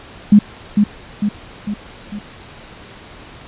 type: tone with echo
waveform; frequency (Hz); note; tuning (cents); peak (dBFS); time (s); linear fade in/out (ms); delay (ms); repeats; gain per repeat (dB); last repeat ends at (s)
sine; 207.2; G#3; -4; -3; 0.32-0.39; 5; 450; 4; -5; 2.19
effects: pink hiss -38 dBFS RMS until 3.47 s + resampled to 8000 Hz